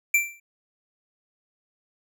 square tone with exponential decay, 2349 Hz, D7, in tune, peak -15 dBFS, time 0.14-0.4 s, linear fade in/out 5 ms, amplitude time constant 55 ms, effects none

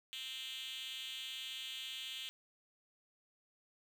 5% pulse tone with high-pass filter, 261.6 Hz, C4, in tune, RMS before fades -45 dBFS, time 0.13-2.29 s, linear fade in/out 0 ms, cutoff 3200 Hz, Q 4.7, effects none

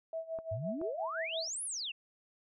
sine tone with tremolo, 651 Hz, E5, 22 cents flat, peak -34 dBFS, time 0.13-1.48 s, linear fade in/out 2 ms, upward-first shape sine, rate 5.8 Hz, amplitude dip 85%
clicks, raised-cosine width 1 ms, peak -33 dBFS, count 2, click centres 0.388 / 0.815 s
sine exponential two-way sweep, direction up then down, 93.1 to 11175 to 2591 Hz, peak -36 dBFS, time 0.51-1.92 s, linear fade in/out 10 ms, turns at 1.64 s
effects none

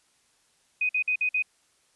sine tone bursts, 2500 Hz, D#7, 8 cents sharp, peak -22 dBFS, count 5, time 0.81-1.424 s, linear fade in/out 5 ms, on 82 ms, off 51 ms, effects white hiss -66 dBFS RMS until 1.95 s + resampled to 24000 Hz

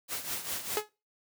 white noise with tremolo, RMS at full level -33 dBFS, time 0.08-0.83 s, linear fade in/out 50 ms, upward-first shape triangle, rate 5 Hz, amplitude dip 75%
sawtooth tone with exponential decay, 423.6 Hz, G#4, 34 cents sharp, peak -20 dBFS, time 0.77-0.89 s, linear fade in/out 1 ms, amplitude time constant 25 ms
effects noise-tail reverb RT60 0.3 s tail -23 dB re dry + high-pass 80 Hz 12 dB/octave

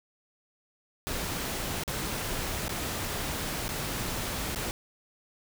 pink noise with dropouts, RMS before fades -33 dBFS, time 1.07-4.71 s, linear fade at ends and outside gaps 0 ms, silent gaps 1.836-1.878 / 2.681-2.693 / 3.681-3.69 / 4.548-4.559 s, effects none

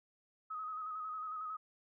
sine tone with vibrato, 1265 Hz, D#6, 28 cents sharp, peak -39 dBFS, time 0.5-1.57 s, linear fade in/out 10 ms, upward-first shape square, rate 11 Hz, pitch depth 29 cents each way, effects none

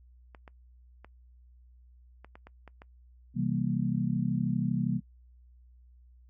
clicks, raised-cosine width 0.5 ms, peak -33 dBFS, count 8, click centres 0.348 / 0.478 / 1.046 / 2.246 / 2.355 / 2.47 / 2.677 / 2.819 s
sine chord, C dominant seventh, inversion none, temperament just, 130.81 / 163.52 / 196.22 / 235.5 Hz, C3 / E3 / G3 / Bb3, 0 / -14 / +2 / +18 cents, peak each -32 dBFS, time 3.34-5.01 s, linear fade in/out 50 ms
effects noise-tail reverb RT60 0.1 s tail -23 dB re dry + added 61 Hz sine -54 dBFS peak until 6.29 s

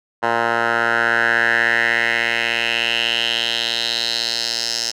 10% pulse tone with band-pass filter sweep, 116.54 Hz, A#2, in tune, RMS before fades -19 dBFS, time 0.22-4.92 s, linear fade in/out 20 ms, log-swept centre 1100 to 5400 Hz, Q 4, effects none

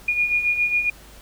sine beating tone pair, 2431 / 2438.3 Hz, D#7 / D#7, -41 / -36 cents, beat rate 7.3 Hz, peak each -26 / -19 dBFS, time 0.08-0.9 s, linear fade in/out 5 ms, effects added 50 Hz sine -46 dBFS peak until 1.21 s + pink hiss -47 dBFS RMS until 1.21 s

